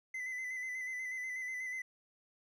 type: tone with vibrato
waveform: triangle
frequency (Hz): 2025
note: B6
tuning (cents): +43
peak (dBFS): -36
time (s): 0.14-1.82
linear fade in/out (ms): 5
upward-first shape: square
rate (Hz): 8.2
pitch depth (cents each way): 28
effects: none